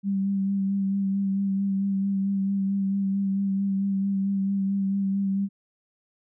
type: tone with vibrato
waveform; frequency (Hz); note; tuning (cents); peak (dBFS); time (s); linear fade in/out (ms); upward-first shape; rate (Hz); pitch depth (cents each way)
sine; 196; G3; 0; -22; 0.03-5.49; 50; sine; 4.5; 22
effects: none